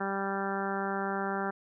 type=harmonic tone; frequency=196 Hz; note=G3; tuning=in tune; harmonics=1 / 2 / 3 / 4 / 5 / 6 / 7 / 8 / 9; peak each=-36 / -36 / -41 / -36 / -41 / -42 / -38 / -40 / -45 dBFS; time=0-1.51 s; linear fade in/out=10 ms; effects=none